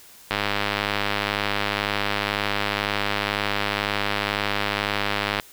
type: click train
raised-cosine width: 0.3 ms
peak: -6 dBFS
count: 520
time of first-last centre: 0.31-5.398 s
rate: 102 Hz
effects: white hiss -48 dBFS RMS until 5.52 s